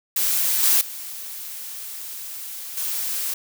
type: noise with level steps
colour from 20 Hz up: blue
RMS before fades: -21 / -17 / -34 / -26 dBFS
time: 0.16-3.34 s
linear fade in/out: 5 ms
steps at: 0.63 / 0.81 / 2.77 s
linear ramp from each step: 2 ms
effects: none